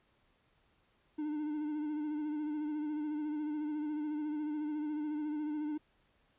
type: tone with vibrato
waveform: triangle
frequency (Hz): 301.4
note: D4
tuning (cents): +45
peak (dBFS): -32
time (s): 1.18-5.78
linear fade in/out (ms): 10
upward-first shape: sine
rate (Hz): 14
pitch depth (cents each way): 38
effects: pink hiss -72 dBFS RMS until 6.38 s + resampled to 8000 Hz